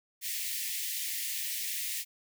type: high-pass noise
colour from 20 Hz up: white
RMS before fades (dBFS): -35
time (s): 0.21-2.05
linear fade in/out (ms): 50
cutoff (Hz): 1800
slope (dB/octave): 96
effects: none